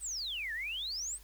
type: exponential two-way sweep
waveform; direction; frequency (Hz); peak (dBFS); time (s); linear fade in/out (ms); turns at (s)
sine; down then up; 8870 to 1708 to 8870; -35; 0-1.19; 50; 0.53
effects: added 50 Hz sine -54 dBFS peak until 1.23 s + white hiss -60 dBFS RMS until 1.23 s